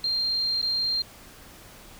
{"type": "tone with dropouts", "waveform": "sine", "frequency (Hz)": 4186, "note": "C8", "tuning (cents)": 0, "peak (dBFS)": -23, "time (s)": [0.04, 1.02], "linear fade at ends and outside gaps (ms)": 2, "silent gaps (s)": [0.616, 0.627], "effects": ["pink hiss -48 dBFS RMS until 1.99 s"]}